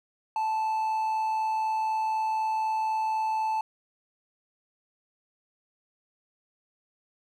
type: tone with amplitude modulation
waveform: triangle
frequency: 876 Hz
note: A5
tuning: 8 cents flat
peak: -22 dBFS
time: 0.36-3.61 s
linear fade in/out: 2 ms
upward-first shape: sine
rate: 124 Hz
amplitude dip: 25%
effects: none